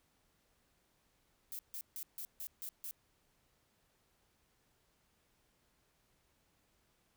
violet noise bursts, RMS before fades -44 dBFS, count 7, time 1.52-2.91 s, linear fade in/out 0 ms, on 70 ms, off 150 ms, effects pink hiss -75 dBFS RMS until 7.16 s

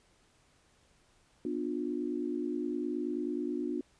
sine chord, B diminished, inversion none, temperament just, 246.9 / 296.3 / 355.6 Hz, B3 / D4 / F4, 0 / +15 / +31 cents, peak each -37 / -35 / -36 dBFS, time 1.45-3.81 s, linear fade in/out 2 ms, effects pink hiss -67 dBFS RMS until 3.99 s + resampled to 22050 Hz

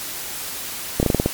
slowing click train, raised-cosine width 2 ms, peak -3 dBFS, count 7, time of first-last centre 1-1.26 s, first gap 29 ms, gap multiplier 1.16, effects white hiss -30 dBFS RMS until 1.33 s + MP3 96 kbps

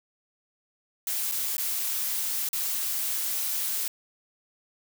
blue noise with dropouts, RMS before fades -29 dBFS, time 1.07-3.88 s, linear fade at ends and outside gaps 2 ms, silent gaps 1.315-1.32 / 1.568-1.58 / 2.489-2.53 s, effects none

